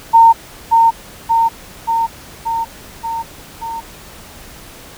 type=tone with echo; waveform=sine; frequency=914 Hz; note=A#5; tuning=34 cents flat; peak=-3 dBFS; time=0.13-0.33 s; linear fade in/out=20 ms; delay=580 ms; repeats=6; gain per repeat=-3 dB; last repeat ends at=3.81 s; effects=pink hiss -37 dBFS RMS until 4.97 s